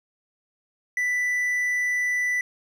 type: tone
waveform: triangle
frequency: 1980 Hz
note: B6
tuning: 4 cents sharp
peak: -20 dBFS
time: 0.97-2.41 s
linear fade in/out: 2 ms
effects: none